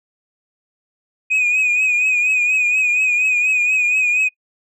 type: tone with vibrato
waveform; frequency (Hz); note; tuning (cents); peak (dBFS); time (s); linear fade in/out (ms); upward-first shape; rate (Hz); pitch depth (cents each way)
sine; 2489; D#7; 0; -11; 1.3-4.29; 20; triangle; 4.2; 61
effects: noise-tail reverb RT60 0.1 s tail -22 dB re dry + tanh soft clip ceiling -12 dBFS